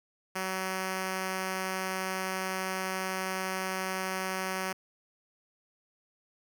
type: tone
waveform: 5% pulse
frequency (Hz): 188.3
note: F#3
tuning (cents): +31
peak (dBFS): -20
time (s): 0.35-4.73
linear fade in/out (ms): 10
effects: none